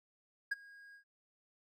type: tone with ADSR envelope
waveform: triangle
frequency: 1635 Hz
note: G#6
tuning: 28 cents flat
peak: -28 dBFS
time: 0.51-1.04 s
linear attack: 10 ms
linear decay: 23 ms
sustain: -24 dB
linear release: 93 ms
effects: none